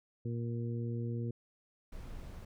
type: harmonic tone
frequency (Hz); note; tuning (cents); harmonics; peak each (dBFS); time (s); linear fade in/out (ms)
117.5; A#2; +14; 1 / 2 / 3 / 4; -35 / -41 / -45 / -47; 0.25-1.31; 5
type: noise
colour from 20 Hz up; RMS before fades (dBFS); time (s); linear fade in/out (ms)
brown; -45; 1.92-2.45; 5
effects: none